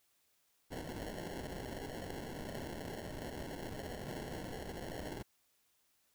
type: noise with sample-and-hold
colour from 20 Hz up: white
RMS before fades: -44 dBFS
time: 0.7-5.23 s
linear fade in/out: 20 ms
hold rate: 1225 Hz
effects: white hiss -75 dBFS RMS until 6.14 s